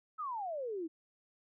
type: exponential sweep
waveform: sine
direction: down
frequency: 1318.5 to 309.5 Hz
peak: -36 dBFS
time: 0.18-0.88 s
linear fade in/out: 20 ms
effects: none